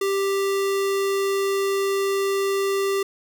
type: tone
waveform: square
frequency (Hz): 393.1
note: G4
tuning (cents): +5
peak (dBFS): -21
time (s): 0.01-3.03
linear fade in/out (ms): 5
effects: none